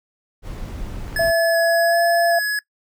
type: noise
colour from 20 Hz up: brown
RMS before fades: -30 dBFS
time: 0.42-1.33 s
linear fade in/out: 50 ms
type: clicks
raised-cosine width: 0.5 ms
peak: -24 dBFS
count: 2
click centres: 1.08 / 1.128 s
type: tone with vibrato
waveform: square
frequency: 1700 Hz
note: G#6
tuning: 40 cents sharp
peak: -20 dBFS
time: 1.16-2.59 s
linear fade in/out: 2 ms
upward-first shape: square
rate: 1.3 Hz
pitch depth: 13 cents each way
type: tone with pitch glide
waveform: sine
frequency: 665 to 681.3 Hz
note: E5 to F5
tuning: +15 to -43 cents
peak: -15 dBFS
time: 1.19-2.39 s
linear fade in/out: 5 ms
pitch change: +42 cents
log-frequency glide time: 1.53-2.02 s
effects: noise-tail reverb RT60 0.1 s tail -21 dB re dry